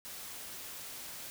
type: noise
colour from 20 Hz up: white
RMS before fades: -45 dBFS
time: 0.05-1.3 s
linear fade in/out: 0 ms
effects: none